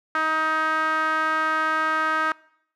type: tone with band-pass filter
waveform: sawtooth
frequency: 314.9 Hz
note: D#4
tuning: 21 cents sharp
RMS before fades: -23 dBFS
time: 0.15-2.32 s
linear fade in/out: 2 ms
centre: 1400 Hz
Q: 5.3
effects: noise-tail reverb RT60 0.7 s tail -23 dB re dry